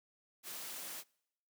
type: noise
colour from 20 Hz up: white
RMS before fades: -45 dBFS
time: 0.43-1.04 s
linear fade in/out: 50 ms
effects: noise-tail reverb RT60 0.8 s tail -26 dB re dry + high-pass 200 Hz 12 dB/octave